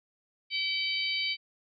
harmonic tone, 767 Hz, G5, 38 cents flat, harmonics 3 / 4 / 5 / 6, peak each -32 / -33 / -37 / -34 dBFS, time 0.5-1.37 s, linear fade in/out 50 ms, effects none

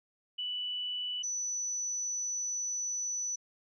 sine tone pair in turn, 2967 / 5963 Hz, F#7 / F#8, +4 / +13 cents, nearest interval octave, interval 1209 cents, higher second, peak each -33 / -32 dBFS, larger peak second, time 0.38-1.23 / 1.23-3.36 s, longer second, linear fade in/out 10 ms, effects none

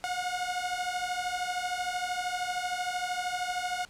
sawtooth beating tone pair, 716 / 729 Hz, F5 / F#5, +43 / -26 cents, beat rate 13 Hz, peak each -30 / -29 dBFS, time 0.04-3.85 s, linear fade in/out 0 ms, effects pink hiss -57 dBFS RMS until 3.89 s + low-pass 9000 Hz 12 dB/octave

